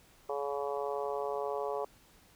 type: harmonic tone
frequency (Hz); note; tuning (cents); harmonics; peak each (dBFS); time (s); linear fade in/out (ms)
141.6; C#3; +37; 3 / 4 / 5 / 6 / 7 / 8; -36 / -38 / -40 / -42 / -43 / -44; 0.29-1.85; 5
effects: pink hiss -62 dBFS RMS until 2.35 s